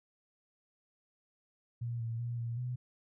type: tone with pitch steps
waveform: sine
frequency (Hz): 118.4 / 114.8 / 119.2 / 117 / 124.3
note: A#2 / A#2 / A#2 / A#2 / B2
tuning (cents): +27 / -26 / +39 / +7 / +12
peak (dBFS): -34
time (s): 1.81-2.76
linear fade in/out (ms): 10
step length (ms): 190
effects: none